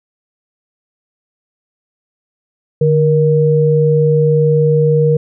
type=tone pair together; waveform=sine; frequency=150 / 471.7 Hz; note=D3 / A#4; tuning=+37 / +20 cents; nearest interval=octave + minor sixth; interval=1983 cents; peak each=-11 dBFS; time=2.81-5.17 s; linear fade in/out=5 ms; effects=none